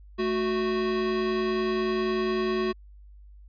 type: tone pair together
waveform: square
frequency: 219 / 368.3 Hz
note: A3 / F#4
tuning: -8 / -8 cents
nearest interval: major sixth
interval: 900 cents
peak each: -31 / -26 dBFS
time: 0.18-2.73 s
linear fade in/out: 20 ms
effects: added 50 Hz sine -46 dBFS peak until 3.48 s + resampled to 11025 Hz